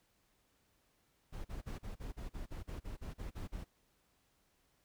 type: noise bursts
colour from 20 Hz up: brown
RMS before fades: -43 dBFS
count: 14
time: 1.32-3.647 s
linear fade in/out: 20 ms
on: 130 ms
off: 39 ms
effects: pink hiss -75 dBFS RMS until 4.84 s